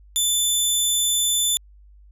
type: tone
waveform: 15% pulse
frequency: 3520 Hz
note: A7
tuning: in tune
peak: -11 dBFS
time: 0.16-1.57 s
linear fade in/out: 0 ms
effects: added 50 Hz sine -46 dBFS peak until 2.11 s + resampled to 32000 Hz